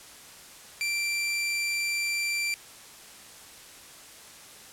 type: tone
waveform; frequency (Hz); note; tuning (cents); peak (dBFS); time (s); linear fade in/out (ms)
sawtooth; 2353; D7; +3; -23; 0.81-2.54; 0
effects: white hiss -48 dBFS RMS until 4.72 s + low-pass 11000 Hz 12 dB/octave